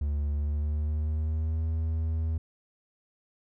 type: tone with pitch glide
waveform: triangle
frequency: 72.8 to 80.31 Hz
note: D2 to E2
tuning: -15 to -45 cents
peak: -24 dBFS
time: 0.01-2.38 s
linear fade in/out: 5 ms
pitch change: +170 cents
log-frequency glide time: 0.33-1.64 s
effects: none